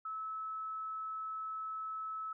sine tone, 1300 Hz, E6, 24 cents flat, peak -38 dBFS, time 0.05-2.33 s, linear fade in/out 5 ms, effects none

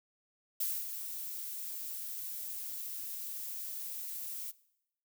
violet noise with ADSR envelope, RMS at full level -33 dBFS, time 0.6-4.52 s, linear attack 7 ms, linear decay 250 ms, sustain -8 dB, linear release 22 ms, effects noise-tail reverb RT60 0.8 s tail -20 dB re dry

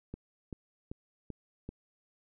click train, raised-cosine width 3 ms, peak -27 dBFS, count 5, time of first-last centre 0.14-1.69 s, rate 2.58 Hz, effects none

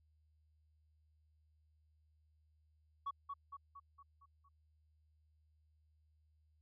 sine tone with echo, 1122 Hz, C#6, 21 cents sharp, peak -36 dBFS, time 3.06-3.11 s, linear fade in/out 10 ms, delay 230 ms, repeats 6, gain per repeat -5 dB, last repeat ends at 4.49 s, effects tanh soft clip ceiling -36 dBFS + added 77 Hz sine -70 dBFS peak until 6.61 s

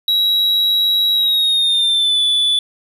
triangle tone with pitch glide, 3871 to 3469 Hz, B7 to A7, -35 to -25 cents, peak -11 dBFS, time 0.08-2.59 s, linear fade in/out 2 ms, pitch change -190 cents, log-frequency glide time 1.13-2.21 s, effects none

